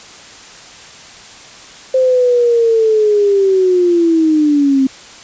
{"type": "linear sweep", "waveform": "sine", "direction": "down", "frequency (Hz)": [523, 262.6], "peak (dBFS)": -8, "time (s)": [1.94, 4.87], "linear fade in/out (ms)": 5, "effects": ["white hiss -36 dBFS RMS until 5.23 s", "resampled to 16000 Hz"]}